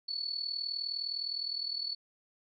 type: tone with amplitude modulation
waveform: sine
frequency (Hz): 4435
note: C#8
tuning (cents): 0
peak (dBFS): -30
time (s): 0.08-1.95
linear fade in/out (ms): 10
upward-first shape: sine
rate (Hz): 39.7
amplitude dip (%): 75
effects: none